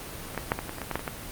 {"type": "clicks", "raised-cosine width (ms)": 0.5, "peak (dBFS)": [-24, -13, -7, -15, -19, -21, -16, -14, -10, -20, -14], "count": 11, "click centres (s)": [0.347, 0.377, 0.519, 0.59, 0.694, 0.784, 0.817, 0.913, 0.956, 0.994, 1.078], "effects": ["pink hiss -39 dBFS RMS until 1.31 s", "Opus 32 kbps"]}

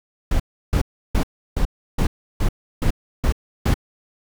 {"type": "noise bursts", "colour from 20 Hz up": "brown", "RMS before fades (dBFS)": -17, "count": 9, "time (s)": [0.31, 3.742], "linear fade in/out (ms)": 5, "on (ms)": 88, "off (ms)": 330, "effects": []}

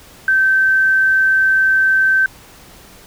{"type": "tone", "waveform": "sine", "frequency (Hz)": 1549, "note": "G6", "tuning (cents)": -21, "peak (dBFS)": -10, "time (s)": [0.28, 2.26], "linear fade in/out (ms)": 2, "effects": ["pink hiss -42 dBFS RMS until 3.06 s"]}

